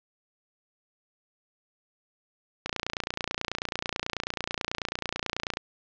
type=click train; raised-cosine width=0.2 ms; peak=-11 dBFS; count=86; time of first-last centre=2.66-5.571 s; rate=29.2 Hz; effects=low-pass 5000 Hz 12 dB/octave